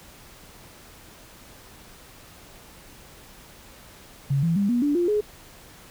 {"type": "tone with pitch steps", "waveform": "sine", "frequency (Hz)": [138.59, 166.73, 200.6, 241.3, 290.3, 349.2, 420.1], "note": ["C#3", "E3", "G3", "B3", "D4", "F4", "G#4"], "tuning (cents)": [0, 20, 40, -40, -20, 0, 20], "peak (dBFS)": -19, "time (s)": [4.3, 5.21], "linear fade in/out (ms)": 10, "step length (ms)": 130, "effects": ["pink hiss -48 dBFS RMS until 5.9 s"]}